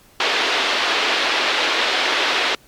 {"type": "band-pass noise", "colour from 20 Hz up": "white", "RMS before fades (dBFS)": -19, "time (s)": [0.2, 2.55], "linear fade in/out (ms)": 2, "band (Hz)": [320, 3900], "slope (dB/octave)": 24, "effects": ["pink hiss -51 dBFS RMS until 2.67 s", "MP3 96 kbps"]}